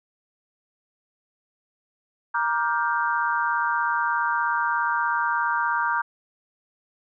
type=chord; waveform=sine; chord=G minor seventh; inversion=first; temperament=just; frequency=940.8 / 1176 / 1411.2 / 1568 Hz; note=Bb5 / D6 / F6 / G6; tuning=+16 / +2 / +18 / 0 cents; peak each=-25 / -27 / -28 / -27 dBFS; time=2.34-6.02 s; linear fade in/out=10 ms; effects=none